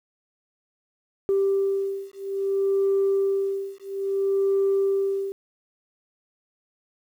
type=beating tone pair; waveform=sine; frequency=392 / 392.6 Hz; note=G4 / G4; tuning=0 / +3 cents; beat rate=0.6 Hz; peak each=-23 dBFS; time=1.29-5.32 s; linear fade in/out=0 ms; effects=tanh soft clip ceiling -15 dBFS + 9-bit